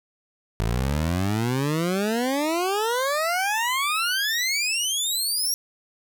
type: exponential sweep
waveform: 20% pulse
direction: up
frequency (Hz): 52.9 to 5720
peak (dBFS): -17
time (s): 0.6-5.54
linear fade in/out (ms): 0
effects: none